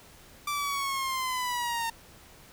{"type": "linear sweep", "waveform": "sawtooth", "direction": "down", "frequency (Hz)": [1174.7, 911], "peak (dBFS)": -25, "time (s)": [0.47, 1.9], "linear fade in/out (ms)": 5, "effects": ["pink hiss -53 dBFS RMS until 2.52 s"]}